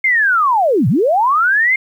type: linear two-way sweep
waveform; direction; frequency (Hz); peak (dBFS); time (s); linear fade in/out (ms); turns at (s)
sine; down then up; 2150 to 105 to 2150; -10; 0.04-1.76; 5; 0.88
effects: 8-bit